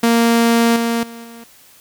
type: tone with level steps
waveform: sawtooth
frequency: 232.2 Hz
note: A#3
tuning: 7 cents flat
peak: -7 / -12 / -28 / -31 dBFS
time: 0.03-1.44 s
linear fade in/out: 5 ms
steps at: 0.76 / 1.03 / 1.24 s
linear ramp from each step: 2 ms
effects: white hiss -47 dBFS RMS until 1.8 s